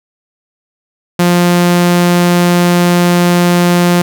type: tone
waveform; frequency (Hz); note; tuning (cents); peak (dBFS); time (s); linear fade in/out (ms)
sawtooth; 175.5; F3; +9; -3; 1.19-4.02; 5
effects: none